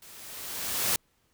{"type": "noise with level ramp", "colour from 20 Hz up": "white", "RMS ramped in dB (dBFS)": [-50, -25], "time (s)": [0.02, 0.96], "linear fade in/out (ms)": 2, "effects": ["pink hiss -70 dBFS RMS until 1.33 s"]}